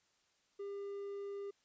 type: tone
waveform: triangle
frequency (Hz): 400.7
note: G4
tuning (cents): +38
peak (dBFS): -39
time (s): 0.59-1.51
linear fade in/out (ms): 10
effects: white hiss -75 dBFS RMS until 1.64 s + resampled to 16000 Hz